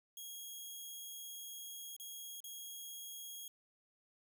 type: tone with dropouts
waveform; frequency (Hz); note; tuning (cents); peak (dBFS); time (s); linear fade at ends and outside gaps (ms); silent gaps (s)
10% pulse; 3287; G#7; -19; -38; 0.17-3.48; 2; 1.965-1.998 / 2.404-2.441
effects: none